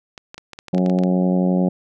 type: clicks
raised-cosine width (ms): 0.2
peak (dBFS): -18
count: 12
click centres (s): 0.178 / 0.344 / 0.38 / 0.533 / 0.589 / 0.683 / 0.747 / 0.781 / 0.862 / 0.898 / 0.988 / 1.036
type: harmonic tone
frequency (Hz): 91.4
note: F#2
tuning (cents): -21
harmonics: 2 / 3 / 4 / 5 / 6 / 7 / 8 / 9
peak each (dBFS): -16 / -24 / -26 / -32 / -26 / -32 / -33 / -37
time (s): 0.73-1.69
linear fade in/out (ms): 5
effects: none